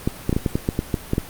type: clicks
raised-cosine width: 3 ms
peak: -6 dBFS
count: 11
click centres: 0.075 / 0.294 / 0.328 / 0.365 / 0.462 / 0.555 / 0.689 / 0.791 / 0.942 / 1.134 / 1.181 s
effects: pink hiss -38 dBFS RMS until 1.29 s + Opus 32 kbps